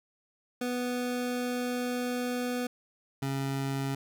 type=tone pair in turn; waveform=25% pulse; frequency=246.9 / 136.54 Hz; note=B3 / C#3; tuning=0 / -26 cents; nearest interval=minor seventh; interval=1026 cents; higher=first; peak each=-26 dBFS; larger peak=neither; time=0.61-2.67 / 3.22-3.95 s; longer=first; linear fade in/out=5 ms; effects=none